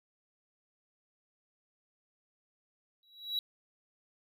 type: tone with exponential growth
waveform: triangle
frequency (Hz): 3894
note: B7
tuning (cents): -25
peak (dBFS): -26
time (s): 3.03-3.39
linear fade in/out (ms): 1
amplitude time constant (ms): 77
effects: none